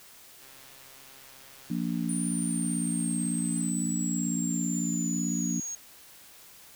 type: click train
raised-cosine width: 0.2 ms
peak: -37 dBFS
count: 440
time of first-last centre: 0.42-3.696 s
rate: 134 Hz
type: harmonic tone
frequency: 58 Hz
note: A#1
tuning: 8 cents flat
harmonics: 3 / 4 / 5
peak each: -31 / -31 / -34 dBFS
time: 1.7-5.6 s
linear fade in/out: 5 ms
type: exponential sweep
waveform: sine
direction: down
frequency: 9397 to 6540 Hz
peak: -33 dBFS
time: 2.09-5.75 s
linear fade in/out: 2 ms
effects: white hiss -52 dBFS RMS until 6.75 s